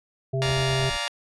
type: harmonic tone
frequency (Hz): 132.5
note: C3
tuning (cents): +22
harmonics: 1 / 3 / 5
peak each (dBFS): -24 / -29 / -31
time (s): 0.33-0.9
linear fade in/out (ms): 10
type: chord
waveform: 10% pulse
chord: Bb dominant seventh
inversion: first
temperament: just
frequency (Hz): 582.7 / 699.2 / 839.1 / 932.3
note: D5 / F5 / Ab5 / Bb5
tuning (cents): -14 / +2 / +18 / 0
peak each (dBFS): -24 / -24 / -28 / -22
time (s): 0.42-1.08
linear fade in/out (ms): 0
type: noise bursts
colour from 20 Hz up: brown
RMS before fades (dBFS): -35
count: 5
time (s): 0.45-0.978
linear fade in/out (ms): 10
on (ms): 84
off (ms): 27
effects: resampled to 22050 Hz